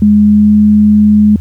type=tone with pitch glide; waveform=sine; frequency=208.5 to 210.2 Hz; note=G#3 to G#3; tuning=+7 to +21 cents; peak=-3 dBFS; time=0.02-1.36 s; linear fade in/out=2 ms; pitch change=+14 cents; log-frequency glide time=0.24-0.56 s; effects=added 83 Hz sine -18 dBFS peak until 1.4 s + pink hiss -47 dBFS RMS until 1.4 s